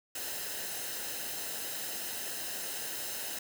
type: noise with comb filter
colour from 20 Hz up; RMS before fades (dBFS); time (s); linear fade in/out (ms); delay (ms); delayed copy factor
white; -38; 0.15-3.39; 5; 0.87; -0.55
effects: none